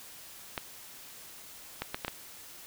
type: clicks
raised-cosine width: 0.3 ms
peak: -16 dBFS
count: 5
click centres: 0.578 / 1.82 / 1.945 / 2.048 / 2.081 s
effects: white hiss -49 dBFS RMS until 2.66 s